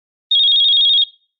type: tone with vibrato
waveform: sine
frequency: 3495 Hz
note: A7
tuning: 12 cents flat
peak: -9 dBFS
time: 0.31-1.04 s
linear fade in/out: 5 ms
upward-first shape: square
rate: 12 Hz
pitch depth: 94 cents each way
effects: noise-tail reverb RT60 0.4 s tail -23 dB re dry + Opus 24 kbps